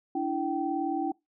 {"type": "tone cluster", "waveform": "sine", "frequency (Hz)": [292.1, 331, 774], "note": ["D4", "E4", "G5"], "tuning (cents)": [-9, 7, -22], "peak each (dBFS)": -31, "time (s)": [0.15, 1.12], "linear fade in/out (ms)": 5, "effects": ["noise-tail reverb RT60 0.2 s tail -24 dB re dry"]}